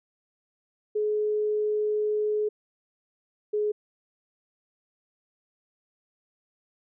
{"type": "tone pair in turn", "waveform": "sine", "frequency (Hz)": [423.4, 420.5], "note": ["G#4", "G#4"], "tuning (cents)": [33, 22], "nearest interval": "unison", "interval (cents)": 11, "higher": "first", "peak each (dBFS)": -23, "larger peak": "neither", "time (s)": [[0.95, 2.49], [3.53, 3.72]], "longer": "first", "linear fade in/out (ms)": 10, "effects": []}